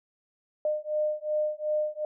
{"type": "beating tone pair", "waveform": "sine", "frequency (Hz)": [606, 608.7], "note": ["D#5", "D#5"], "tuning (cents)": [-46, -38], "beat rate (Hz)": 2.7, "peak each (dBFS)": -29, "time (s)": [0.65, 2.05], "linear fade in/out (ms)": 2, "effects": []}